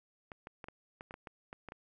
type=clicks; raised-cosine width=0.5 ms; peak=-30 dBFS; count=11; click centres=0.318 / 0.471 / 0.642 / 0.685 / 1.009 / 1.109 / 1.141 / 1.272 / 1.529 / 1.687 / 1.721 s; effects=none